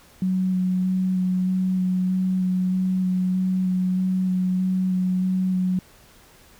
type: tone with vibrato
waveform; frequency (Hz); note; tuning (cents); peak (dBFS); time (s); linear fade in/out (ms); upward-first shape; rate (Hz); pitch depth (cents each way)
sine; 185; F#3; 0; -19; 0.22-5.79; 2; square; 1.6; 10
effects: pink hiss -52 dBFS RMS until 6.59 s